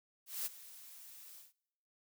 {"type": "noise with ADSR envelope", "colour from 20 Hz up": "blue", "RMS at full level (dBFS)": -37, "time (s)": [0.26, 1.53], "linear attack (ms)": 200, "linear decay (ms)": 22, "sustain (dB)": -17, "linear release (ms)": 160, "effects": ["noise-tail reverb RT60 0.9 s tail -25 dB re dry"]}